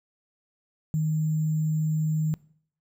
sine tone with sample-and-hold, 155.8 Hz, D#3, 3 cents sharp, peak -22 dBFS, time 0.94-2.34 s, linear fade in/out 0 ms, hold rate 7350 Hz, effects noise-tail reverb RT60 0.6 s tail -22 dB re dry

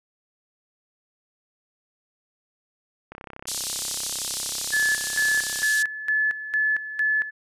click train, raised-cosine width 0.5 ms, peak -23 dBFS, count 83, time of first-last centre 3.12-5.62 s, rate 32.8 Hz
white band-pass noise, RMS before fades -30 dBFS, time 3.47-5.83 s, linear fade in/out 10 ms, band 3500 to 9900 Hz, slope 24 dB/octave
sine tone with tremolo, 1726 Hz, A6, 34 cents flat, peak -19 dBFS, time 4.72-7.31 s, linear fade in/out 20 ms, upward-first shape square, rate 2.2 Hz, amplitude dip 75%
effects resampled to 32000 Hz

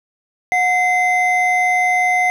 triangle tone pair together, 729 / 2062 Hz, F#5 / C7, -26 / -26 cents, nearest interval octave + tritone, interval 1800 cents, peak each -14 dBFS, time 0.52-2.3 s, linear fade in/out 0 ms, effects none

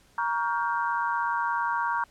sine chord, G half-diminished seventh, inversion first, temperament just, 940.8 / 1128.9 / 1411.2 / 1568 Hz, Bb5 / Db6 / F6 / G6, +16 / +31 / +18 / 0 cents, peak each -27 / -31 / -33 / -33 dBFS, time 0.18-2.04 s, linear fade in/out 2 ms, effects pink hiss -60 dBFS RMS until 2.1 s + low-pass 11000 Hz 12 dB/octave

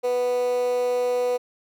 15% pulse tone with high-pass filter, 246.9 Hz, B3, in tune, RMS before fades -23 dBFS, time 0.03-1.38 s, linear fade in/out 20 ms, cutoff 520 Hz, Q 9.2, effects none

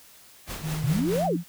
pink noise with tremolo, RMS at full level -34 dBFS, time 0.46-1.3 s, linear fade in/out 50 ms, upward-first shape sine, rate 4.7 Hz, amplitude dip 55%
sine tone with pitch glide, 155.56 to 172.6 Hz, D#3 to F3, 0 to -20 cents, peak -27 dBFS, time 0.61-1.44 s, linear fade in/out 50 ms, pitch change +180 cents, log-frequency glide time 0.94-1.04 s
sine exponential two-way sweep, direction up then down, 110 to 800 to 254.4 Hz, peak -23 dBFS, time 0.83-1.37 s, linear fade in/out 10 ms, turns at 1.26 s
effects white hiss -52 dBFS RMS until 1.48 s

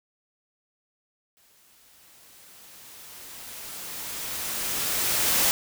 white noise with exponential growth, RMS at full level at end -21 dBFS, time 1.37-5.51 s, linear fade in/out 0 ms, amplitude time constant 900 ms, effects none

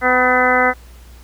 harmonic tone with a mistuned harmonic, 252.3 Hz, B3, 37 cents sharp, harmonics 1 / 2 / 3 / 4 / 5 / 6 / 7 / 8, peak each -23 / -18 / -18 / -23 / -19 / -19 / -23 / -18 dBFS, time 0.01-0.74 s, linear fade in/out 50 ms, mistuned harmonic 4, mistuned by -33 cents, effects added 60 Hz sine -38 dBFS peak until 1.23 s + pink hiss -48 dBFS RMS until 1.23 s

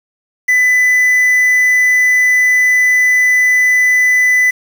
triangle tone with quantisation, 1999 Hz, B6, 20 cents sharp, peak -6 dBFS, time 0.48-4.51 s, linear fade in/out 10 ms, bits 5, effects none

